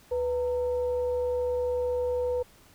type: tone with frequency modulation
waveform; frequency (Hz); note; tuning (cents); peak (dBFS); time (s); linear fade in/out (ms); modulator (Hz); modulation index
sine; 493.9; B4; 0; -25; 0.11-2.43; 10; 422; 0.32
effects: pink hiss -57 dBFS RMS until 2.74 s